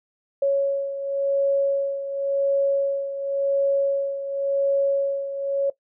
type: beating tone pair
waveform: sine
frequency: 554.4 / 555.32 Hz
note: C#5 / C#5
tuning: 0 / +3 cents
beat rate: 0.92 Hz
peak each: -20 / -26 dBFS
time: 0.42-5.7 s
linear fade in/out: 5 ms
effects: noise-tail reverb RT60 0.1 s tail -17 dB re dry